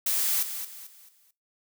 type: noise with echo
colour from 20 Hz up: blue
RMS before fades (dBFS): -26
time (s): 0.06-0.43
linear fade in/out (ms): 5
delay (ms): 220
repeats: 4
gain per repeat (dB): -9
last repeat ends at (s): 1.31
effects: noise-tail reverb RT60 0.2 s tail -17 dB re dry